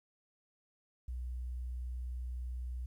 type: tone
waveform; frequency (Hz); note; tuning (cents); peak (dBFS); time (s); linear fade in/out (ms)
sine; 61.74; B1; 0; -37; 1.08-2.86; 5
effects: 12-bit